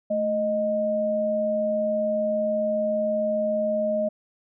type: tone pair together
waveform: sine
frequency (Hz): 218.3 / 620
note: A3 / D#5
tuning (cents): -13 / -6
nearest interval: octave + tritone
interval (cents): 1807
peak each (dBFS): -29 / -22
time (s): 0.1-4.09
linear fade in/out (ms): 10
effects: none